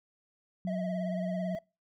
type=tone with pitch glide; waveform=sine; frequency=185 to 182.24 Hz; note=F#3 to F#3; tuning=0 to -26 cents; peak=-31 dBFS; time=0.65-1.55 s; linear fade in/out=0 ms; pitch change=-26 cents; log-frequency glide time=0.75-0.83 s
type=tone with vibrato; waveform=triangle; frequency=647 Hz; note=E5; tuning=32 cents flat; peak=-33 dBFS; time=0.67-1.59 s; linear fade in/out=5 ms; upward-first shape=triangle; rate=18 Hz; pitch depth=81 cents each way
effects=noise-tail reverb RT60 0.3 s tail -26 dB re dry